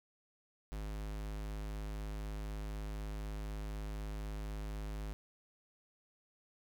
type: tone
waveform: square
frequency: 52 Hz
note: G#1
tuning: 3 cents sharp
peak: -40 dBFS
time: 0.72-5.13 s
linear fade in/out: 0 ms
effects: none